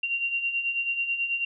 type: beating tone pair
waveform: sine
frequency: 2756 / 2765.2 Hz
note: F7 / F7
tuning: -24 / -18 cents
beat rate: 9.2 Hz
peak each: -33 / -26 dBFS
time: 0.03-1.45 s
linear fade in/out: 5 ms
effects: none